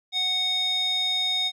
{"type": "tone with band-pass filter", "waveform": "square", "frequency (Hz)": 740, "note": "F#5", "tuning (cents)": 0, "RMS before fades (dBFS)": -25, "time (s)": [0.12, 1.52], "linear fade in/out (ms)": 50, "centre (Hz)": 3700, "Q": 5.5, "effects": []}